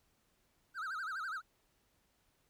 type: tone with vibrato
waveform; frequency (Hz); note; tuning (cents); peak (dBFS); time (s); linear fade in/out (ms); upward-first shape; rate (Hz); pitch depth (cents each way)
triangle; 1412; F6; +19; -36; 0.74-1.42; 50; sine; 12; 210
effects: pink hiss -75 dBFS RMS until 2.49 s